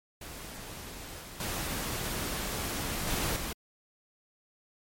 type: noise with level steps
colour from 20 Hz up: pink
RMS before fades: -43 / -45 / -34 / -31 / -36 dBFS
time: 0.21-3.53 s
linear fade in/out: 5 ms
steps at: 1.21 / 1.4 / 3.07 / 3.36 s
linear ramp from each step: 2 ms
effects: MP3 64 kbps